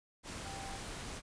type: tone in noise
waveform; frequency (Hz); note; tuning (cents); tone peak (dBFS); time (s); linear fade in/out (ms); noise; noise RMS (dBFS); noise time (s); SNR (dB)
sine; 784; G5; 0; -46; 0.43-0.8; 50; pink; -44; 0.23-1.22; -5
effects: resampled to 22050 Hz